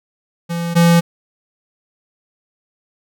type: tone pair in turn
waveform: square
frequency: 170 / 170 Hz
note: F3 / F3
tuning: -46 / -46 cents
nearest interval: unison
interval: 0 cents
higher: neither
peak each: -20 / -9 dBFS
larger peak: second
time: 0.49-0.75 / 0.75-1.01 s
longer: neither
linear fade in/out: 20 ms
effects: none